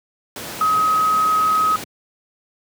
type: tone in noise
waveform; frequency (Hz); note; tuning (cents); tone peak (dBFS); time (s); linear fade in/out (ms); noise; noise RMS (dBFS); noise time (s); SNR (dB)
sine; 1268; D#6; +32; -14; 0.61-1.76; 2; pink; -30; 0.36-1.84; +13
effects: high-pass 150 Hz 12 dB/octave